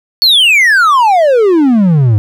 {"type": "exponential sweep", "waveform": "triangle", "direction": "down", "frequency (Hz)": [4500, 99.8], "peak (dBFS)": -3, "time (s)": [0.22, 2.18], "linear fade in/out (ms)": 0, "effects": []}